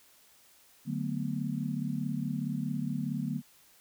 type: chord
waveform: sine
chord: B minor seventh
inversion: first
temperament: just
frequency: 148.16 / 185.21 / 222.2 / 246.9 Hz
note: D3 / F#3 / A3 / B3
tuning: +16 / +2 / +17 / 0 cents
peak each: -35 / -37 / -36 / -36 dBFS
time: 0.85-3.42 s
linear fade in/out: 50 ms
effects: white hiss -61 dBFS RMS until 3.8 s